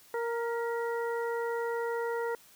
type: harmonic tone with a mistuned harmonic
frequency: 466.4 Hz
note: A#4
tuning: 1 cent sharp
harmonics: 1 / 2 / 3 / 4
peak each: -31 / -37 / -41 / -43 dBFS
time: 0.14-2.35 s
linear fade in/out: 2 ms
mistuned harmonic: 4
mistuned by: +42 cents
effects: white hiss -58 dBFS RMS until 2.55 s